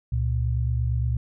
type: tone pair together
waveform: sine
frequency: 69.2 / 117.97 Hz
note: C#2 / A#2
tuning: -2 / +21 cents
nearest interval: major sixth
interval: 923 cents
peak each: -24 dBFS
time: 0.12-1.17 s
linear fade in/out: 5 ms
effects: none